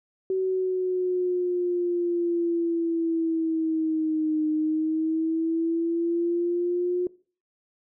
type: exponential two-way sweep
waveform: sine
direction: down then up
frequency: 378.8 to 307.9 to 359.7 Hz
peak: -22 dBFS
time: 0.3-7.07 s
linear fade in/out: 2 ms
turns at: 4.48 s
effects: noise-tail reverb RT60 0.4 s tail -21 dB re dry